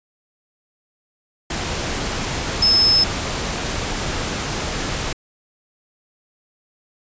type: tone in noise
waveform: sine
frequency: 5200 Hz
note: E8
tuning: 24 cents flat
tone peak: -12 dBFS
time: 2.62-3.04 s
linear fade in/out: 5 ms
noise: pink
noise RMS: -24 dBFS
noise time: 1.5-5.13 s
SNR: +9 dB
effects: resampled to 16000 Hz